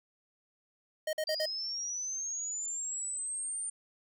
square tone bursts, 622.3 Hz, D#5, in tune, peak -31 dBFS, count 4, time 1.07-1.458 s, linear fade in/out 5 ms, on 61 ms, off 48 ms
sine linear sweep, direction up, 4699 to 9030 Hz, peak -34 dBFS, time 1.27-3.7 s, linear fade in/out 5 ms
effects none

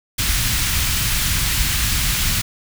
pink band-stop noise, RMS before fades -19 dBFS, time 0.18-2.42 s, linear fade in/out 10 ms, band 130 to 1900 Hz, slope 12 dB/octave, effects none

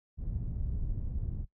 pink low-pass noise, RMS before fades -34 dBFS, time 0.17-1.46 s, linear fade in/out 50 ms, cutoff 110 Hz, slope 12 dB/octave, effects noise-tail reverb RT60 0.1 s tail -18 dB re dry

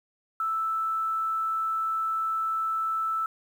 sine tone with quantisation, 1318.5 Hz, E6, in tune, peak -25 dBFS, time 0.4-3.26 s, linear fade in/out 2 ms, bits 9, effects none

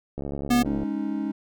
click train, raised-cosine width 2 ms, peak -19 dBFS, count 47, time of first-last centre 0.18-0.832 s, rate 70.5 Hz
square tone, 242.6 Hz, B3, 31 cents flat, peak -18 dBFS, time 0.5-0.63 s, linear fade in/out 10 ms
triangle chord, Ab suspended fourth, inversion none, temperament equal, 207.7 / 277.2 / 311.1 Hz, Ab3 / Db4 / Eb4, 0 / 0 / 0 cents, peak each -28 / -28 / -28 dBFS, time 0.65-1.32 s, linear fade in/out 10 ms
effects none

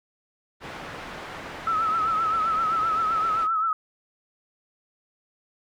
white low-pass noise, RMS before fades -38 dBFS, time 0.6-3.48 s, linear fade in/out 50 ms, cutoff 1700 Hz, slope 12 dB/octave
sine tone with vibrato, 1303 Hz, E6, 20 cents flat, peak -21 dBFS, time 1.67-3.73 s, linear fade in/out 2 ms, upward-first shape triangle, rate 7.7 Hz, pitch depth 69 cents each way
effects none

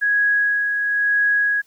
sine tone with tremolo, 1661.2 Hz, G#6, in tune, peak -14 dBFS, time 0.01-1.62 s, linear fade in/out 20 ms, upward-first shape sine, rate 1 Hz, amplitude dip 40%, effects white hiss -59 dBFS RMS until 1.66 s

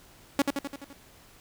sawtooth tone with echo, 280.1 Hz, C#4, 18 cents sharp, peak -16 dBFS, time 0.39-0.42 s, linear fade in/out 2 ms, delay 85 ms, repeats 6, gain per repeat -4 dB, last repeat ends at 0.93 s, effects pink hiss -55 dBFS RMS until 1.4 s

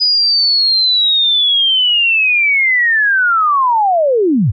sine linear sweep, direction down, 4981 to 79.7 Hz, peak -9 dBFS, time 0-4.52 s, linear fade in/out 20 ms, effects none

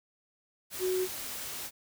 sine tone in noise, 370 Hz, F#4, in tune, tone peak -27 dBFS, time 0.79-1.08 s, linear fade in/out 50 ms, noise white, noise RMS -39 dBFS, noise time 0.7-1.71 s, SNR +9 dB, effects none

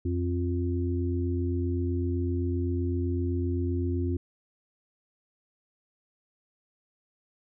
harmonic tone, 87.8 Hz, F2, 10 cents sharp, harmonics 1 / 3 / 4, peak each -27 / -32 / -33 dBFS, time 0.05-4.17 s, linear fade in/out 5 ms, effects none

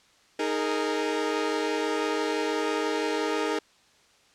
sawtooth chord, D# suspended fourth, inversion none, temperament equal with one note detuned, 311.1 / 415.3 / 461.3 Hz, D#4 / G#4 / A#4, 0 / 0 / -18 cents, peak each -26 dBFS, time 0.39-3.59 s, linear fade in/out 5 ms, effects white hiss -60 dBFS RMS until 4.34 s + low-pass 6000 Hz 12 dB/octave

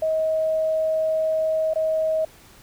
sine tone with dropouts, 634 Hz, D#5, 32 cents sharp, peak -19 dBFS, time 0.02-2.25 s, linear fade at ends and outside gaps 5 ms, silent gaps 1.737-1.757 s, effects pink hiss -50 dBFS RMS until 2.62 s

